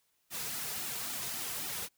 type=noise with flanger; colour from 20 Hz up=white; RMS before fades=-38 dBFS; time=0.3-1.89 s; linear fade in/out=50 ms; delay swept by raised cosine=1.8 to 3.7 ms; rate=3.7 Hz; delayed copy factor=-0.9; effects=white hiss -75 dBFS RMS until 1.97 s